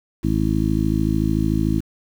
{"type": "harmonic tone", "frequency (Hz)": 53.5, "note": "A1", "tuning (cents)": -48, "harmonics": [1, 2, 3, 4, 5, 6], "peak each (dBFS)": [-24, -24, -24, -24, -24, -24], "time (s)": [0.23, 1.81], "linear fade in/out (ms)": 20, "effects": ["7-bit"]}